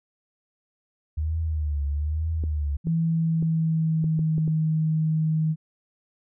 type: tone with vibrato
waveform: sine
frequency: 75.9 Hz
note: D#2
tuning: 42 cents flat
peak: -23 dBFS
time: 1.17-2.77 s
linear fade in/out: 10 ms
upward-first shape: triangle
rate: 1.1 Hz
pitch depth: 130 cents each way
type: clicks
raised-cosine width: 3 ms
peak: -21 dBFS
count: 7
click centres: 2.438 / 2.871 / 3.426 / 4.042 / 4.192 / 4.381 / 4.478 s
type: tone with pitch glide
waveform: sine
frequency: 164.3 to 157.52 Hz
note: E3 to D#3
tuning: -5 to +22 cents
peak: -20 dBFS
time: 2.84-5.56 s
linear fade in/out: 50 ms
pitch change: -73 cents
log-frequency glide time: 3.01-4.39 s
effects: none

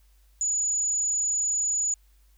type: tone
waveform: sine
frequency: 6910 Hz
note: A8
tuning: 32 cents flat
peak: -23 dBFS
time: 0.41-1.94 s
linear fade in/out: 2 ms
effects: added 50 Hz sine -56 dBFS peak until 2.37 s + white hiss -68 dBFS RMS until 2.37 s

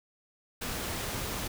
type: noise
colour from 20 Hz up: pink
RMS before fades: -35 dBFS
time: 0.61-1.48 s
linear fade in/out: 10 ms
effects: none

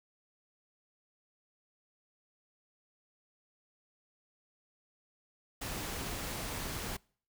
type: noise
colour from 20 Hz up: pink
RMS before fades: -39 dBFS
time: 5.61-6.97 s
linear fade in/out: 10 ms
effects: noise-tail reverb RT60 0.5 s tail -26 dB re dry

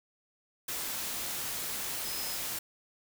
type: tone in noise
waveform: sine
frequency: 5100 Hz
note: D#8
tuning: 42 cents sharp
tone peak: -41 dBFS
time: 2.05-2.37 s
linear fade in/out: 5 ms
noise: white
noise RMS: -36 dBFS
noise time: 0.68-2.59 s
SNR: -8 dB
effects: none

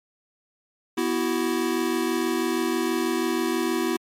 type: chord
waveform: square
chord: B suspended fourth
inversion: none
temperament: equal with one note detuned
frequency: 246.9 / 329.6 / 375.8 Hz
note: B3 / E4 / F#4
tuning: 0 / 0 / +27 cents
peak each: -29 / -26 / -28 dBFS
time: 0.97-3.97 s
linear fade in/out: 10 ms
effects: MP3 64 kbps

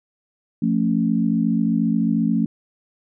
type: chord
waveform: sine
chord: F augmented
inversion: none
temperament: equal with one note detuned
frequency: 174.61 / 222.9 / 277.2 Hz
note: F3 / A3 / C#4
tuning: 0 / +23 / 0 cents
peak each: -22 / -19 / -23 dBFS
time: 0.62-2.46 s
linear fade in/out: 5 ms
effects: none

